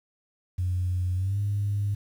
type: tone with pitch glide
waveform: sine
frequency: 90.7 to 101.81 Hz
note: F#2 to G#2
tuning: -34 to -34 cents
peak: -23 dBFS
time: 0.58-1.95 s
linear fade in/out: 10 ms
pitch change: +200 cents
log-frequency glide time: 1.14-1.39 s
effects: tanh soft clip ceiling -19 dBFS + 9-bit